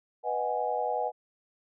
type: chord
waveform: sine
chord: G# minor seventh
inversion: first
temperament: equal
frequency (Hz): 493.9 / 622.3 / 740 / 830.6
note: B4 / D#5 / F#5 / G#5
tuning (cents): 0 / 0 / 0 / 0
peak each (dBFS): -33 / -34 / -32 / -32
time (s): 0.23-1.12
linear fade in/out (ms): 50
effects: none